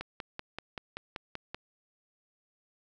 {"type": "click train", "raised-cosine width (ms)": 0.3, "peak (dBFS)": -21, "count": 9, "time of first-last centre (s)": [0.01, 1.546], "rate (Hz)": 5.21, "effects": []}